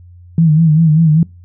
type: tone with vibrato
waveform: sine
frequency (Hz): 158.8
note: D#3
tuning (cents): +36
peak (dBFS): -6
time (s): 0.38-1.23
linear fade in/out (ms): 2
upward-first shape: sine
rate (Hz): 5.1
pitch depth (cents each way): 84
effects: noise-tail reverb RT60 0.3 s tail -25 dB re dry + added 88 Hz sine -36 dBFS peak until 1.44 s